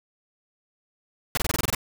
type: noise bursts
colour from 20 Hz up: pink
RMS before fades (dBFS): -24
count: 9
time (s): 1.35-1.749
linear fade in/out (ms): 2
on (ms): 23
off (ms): 24
effects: none